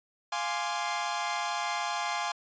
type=chord; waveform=sawtooth; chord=D half-diminished seventh; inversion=first; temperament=equal; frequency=698.5 / 830.6 / 1046.5 / 1174.7 Hz; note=F5 / Ab5 / C6 / D6; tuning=0 / 0 / 0 / 0 cents; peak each=-32 / -30 / -31 / -35 dBFS; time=0.32-2.32 s; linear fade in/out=5 ms; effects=resampled to 16000 Hz